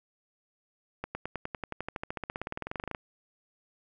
accelerating click train, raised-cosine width 0.5 ms, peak -19 dBFS, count 30, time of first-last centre 1.04-2.948 s, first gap 110 ms, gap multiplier 0.96, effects none

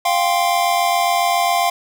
square chord, F suspended second, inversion none, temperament just, 698.5 / 785.8 / 1047.7 Hz, F5 / G5 / C6, 0 / +4 / +2 cents, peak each -18 / -21 / -22 dBFS, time 0.05-1.7 s, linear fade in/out 5 ms, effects none

